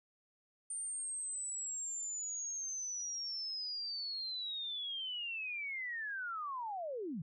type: linear sweep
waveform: sine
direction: down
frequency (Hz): 8970 to 138.5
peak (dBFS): -38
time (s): 0.7-7.22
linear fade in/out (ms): 5
effects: none